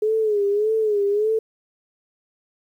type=tone with vibrato; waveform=sine; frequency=421.5 Hz; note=G#4; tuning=26 cents sharp; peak=-17 dBFS; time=0.02-1.39 s; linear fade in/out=5 ms; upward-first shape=sine; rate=1.7 Hz; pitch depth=87 cents each way; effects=9-bit